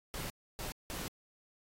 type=noise bursts at uneven times; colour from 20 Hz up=pink; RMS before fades=-41 dBFS; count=3; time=0.14-0.3 / 0.59-0.72 / 0.9-1.08 s; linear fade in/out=0 ms; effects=AAC 48 kbps